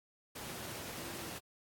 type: tone in noise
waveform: sine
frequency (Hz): 341.4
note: F4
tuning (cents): -39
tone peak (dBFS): -51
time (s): 1-1.3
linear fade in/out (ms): 10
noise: pink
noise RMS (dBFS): -44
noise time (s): 0.35-1.39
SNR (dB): -10
effects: high-pass 100 Hz 12 dB/octave + AAC 64 kbps